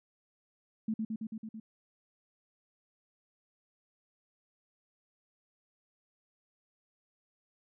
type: tone with echo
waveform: sine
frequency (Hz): 220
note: A3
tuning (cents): 0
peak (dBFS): -29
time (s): 0.88-0.94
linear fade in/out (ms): 5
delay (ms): 110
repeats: 6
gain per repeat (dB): -2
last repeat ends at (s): 1.6
effects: none